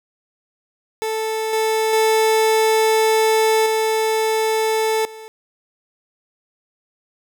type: tone with level steps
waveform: 30% pulse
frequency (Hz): 440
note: A4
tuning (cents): 0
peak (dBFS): -18 / -14 / -11 / -14 / -32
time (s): 1.02-5.28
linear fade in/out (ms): 0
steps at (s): 1.53 / 1.93 / 3.66 / 5.05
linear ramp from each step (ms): 2
effects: none